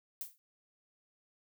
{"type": "noise with exponential decay", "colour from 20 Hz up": "violet", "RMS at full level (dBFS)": -37, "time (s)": [0.21, 0.38], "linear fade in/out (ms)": 0, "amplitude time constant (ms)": 36, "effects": []}